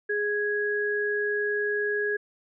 sine tone pair together, 415.3 / 1661.2 Hz, G#4 / G#6, 0 / 0 cents, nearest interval 2 octaves, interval 2400 cents, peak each -27 dBFS, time 0.09-2.17 s, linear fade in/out 10 ms, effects none

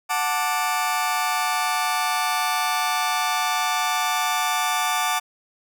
sawtooth chord, D major, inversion first, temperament just, 734.2 / 881 / 1174.7 Hz, F#5 / A5 / D6, -14 / +2 / 0 cents, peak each -22 / -22 / -21 dBFS, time 0.09-5.2 s, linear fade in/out 20 ms, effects none

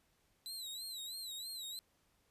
sawtooth tone with vibrato, 3976 Hz, B7, 11 cents sharp, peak -40 dBFS, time 0.46-1.79 s, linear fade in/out 0 ms, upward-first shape sine, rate 3.1 Hz, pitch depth 110 cents each way, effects pink hiss -75 dBFS RMS until 2.3 s + resampled to 32000 Hz

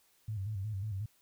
sine tone with vibrato, 102.1 Hz, G#2, 29 cents flat, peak -34 dBFS, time 0.28-1.06 s, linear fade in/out 5 ms, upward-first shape square, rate 5.5 Hz, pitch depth 100 cents each way, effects white hiss -69 dBFS RMS until 1.21 s

